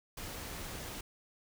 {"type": "noise", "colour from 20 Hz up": "pink", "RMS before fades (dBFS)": -43, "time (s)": [0.17, 1.01], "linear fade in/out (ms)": 5, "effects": []}